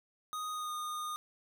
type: tone with pitch glide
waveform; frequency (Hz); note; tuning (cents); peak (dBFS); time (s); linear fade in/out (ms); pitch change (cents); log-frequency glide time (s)
square; 1244.5 to 1225.9; D#6 to D#6; 0 to -26; -37; 0.33-1.16; 0; -26; 0.52-0.72
effects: none